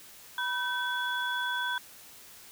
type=tone cluster; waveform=sine; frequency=977 / 1534 / 3396 Hz; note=B5 / G6 / G#7; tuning=-19 / -38 / +38 cents; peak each=-34 / -31 / -36 dBFS; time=0.38-1.78 s; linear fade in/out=2 ms; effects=white hiss -51 dBFS RMS until 2.51 s